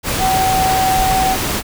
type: tone in noise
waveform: sine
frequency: 758 Hz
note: F#5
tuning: 42 cents sharp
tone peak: -13 dBFS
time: 0.18-1.37 s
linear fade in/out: 50 ms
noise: pink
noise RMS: -19 dBFS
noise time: 0.03-1.63 s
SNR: +3 dB
effects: none